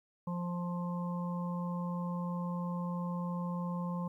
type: harmonic tone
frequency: 175.4 Hz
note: F3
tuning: 8 cents sharp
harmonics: 1 / 3 / 5 / 6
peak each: -34 / -45 / -47 / -44 dBFS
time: 0.27-4.08 s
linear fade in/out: 5 ms
effects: 12-bit